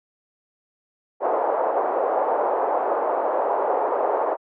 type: band-pass noise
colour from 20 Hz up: pink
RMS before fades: -22 dBFS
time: 1.2-4.37 s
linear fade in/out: 50 ms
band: 460 to 920 Hz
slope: 24 dB/octave
effects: high-pass 300 Hz 12 dB/octave